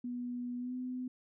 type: tone with pitch glide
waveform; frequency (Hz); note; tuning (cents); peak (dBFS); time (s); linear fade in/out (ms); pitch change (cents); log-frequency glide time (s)
sine; 244.8 to 252.6; B3 to B3; -15 to +39; -36; 0.04-1.08; 5; +54; 0.58-0.74
effects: none